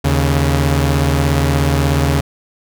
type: tone pair together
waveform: sawtooth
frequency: 77.94 / 139.1 Hz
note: D#2 / C#3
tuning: +4 / +6 cents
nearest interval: minor seventh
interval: 1002 cents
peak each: -11 dBFS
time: 0.04-2.21 s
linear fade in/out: 10 ms
effects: none